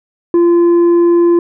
sine tone with tanh clipping, 343.9 Hz, F4, 27 cents flat, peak -7 dBFS, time 0.34-1.39 s, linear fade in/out 2 ms, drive 4 dB, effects none

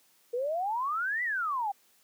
sine exponential two-way sweep, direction up then down, 464.8 to 2011 to 770 Hz, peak -28 dBFS, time 0.33-1.72 s, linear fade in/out 10 ms, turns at 1.23 s, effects white hiss -65 dBFS RMS until 2.03 s + high-pass 150 Hz 12 dB/octave

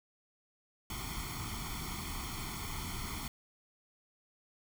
pink noise with comb filter, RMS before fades -40 dBFS, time 0.9-3.28 s, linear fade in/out 2 ms, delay 0.91 ms, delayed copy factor +1, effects none

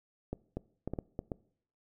clicks, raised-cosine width 2 ms, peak -22 dBFS, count 7, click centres 0.33 / 0.57 / 0.876 / 0.936 / 0.988 / 1.191 / 1.318 s, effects noise-tail reverb RT60 0.6 s tail -22 dB re dry

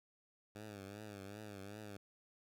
10% pulse tone with vibrato, 102.2 Hz, G#2, 27 cents flat, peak -40 dBFS, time 0.55-1.97 s, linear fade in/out 5 ms, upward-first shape triangle, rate 2.6 Hz, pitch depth 110 cents each way, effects none

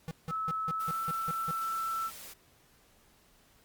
square tone bursts, 162.1 Hz, E3, 29 cents flat, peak -36 dBFS, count 8, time 0.08-1.51 s, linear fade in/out 0 ms, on 30 ms, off 170 ms
sine tone with pitch glide, 1300 to 1331.2 Hz, E6 to E6, -24 to +17 cents, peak -31 dBFS, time 0.28-2.11 s, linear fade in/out 50 ms, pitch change +41 cents, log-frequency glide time 0.74-1.03 s
white noise, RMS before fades -47 dBFS, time 0.79-2.34 s, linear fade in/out 20 ms
effects pink hiss -64 dBFS RMS until 3.64 s + Opus 48 kbps

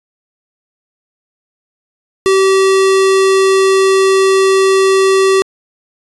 square tone, 384.7 Hz, G4, 33 cents flat, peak -8 dBFS, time 2.26-5.42 s, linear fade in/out 0 ms, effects resampled to 24000 Hz

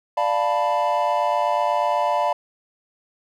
triangle chord, B half-diminished seventh, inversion first, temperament equal with one note detuned, 590 / 698.5 / 880 / 987.8 Hz, D5 / F5 / A5 / B5, +8 / 0 / 0 / 0 cents, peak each -22 dBFS, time 0.17-2.33 s, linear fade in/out 5 ms, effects none

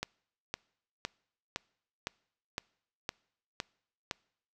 click train, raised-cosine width 0.2 ms, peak -16 dBFS, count 9, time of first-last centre 0.03-4.112 s, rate 1.96 Hz, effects noise-tail reverb RT60 0.7 s tail -26 dB re dry

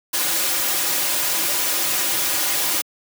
white noise with comb filter, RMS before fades -21 dBFS, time 0.13-2.82 s, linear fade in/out 10 ms, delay 4.5 ms, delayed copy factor -0.8, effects high-pass 200 Hz 12 dB/octave

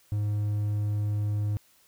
triangle tone, 104.2 Hz, G#2, 6 cents sharp, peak -23 dBFS, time 0.12-1.57 s, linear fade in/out 0 ms, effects white hiss -62 dBFS RMS until 1.87 s

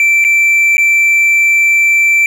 triangle tone with dropouts, 2338 Hz, D7, 8 cents flat, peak -5 dBFS, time 0-2.26 s, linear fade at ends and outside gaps 1 ms, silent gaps 0.242-0.248 / 0.77-0.78 s, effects none

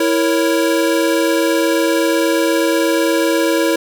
square chord, A# diminished, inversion second, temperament equal, 329.6 / 466.2 / 554.4 Hz, E4 / A#4 / C#5, 0 / 0 / 0 cents, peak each -16 / -20 / -19 dBFS, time 0-3.76 s, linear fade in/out 5 ms, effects none

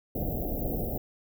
pink band-stop noise, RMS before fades -31 dBFS, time 0.15-0.98 s, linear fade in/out 5 ms, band 750 to 13000 Hz, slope 96 dB/octave, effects none

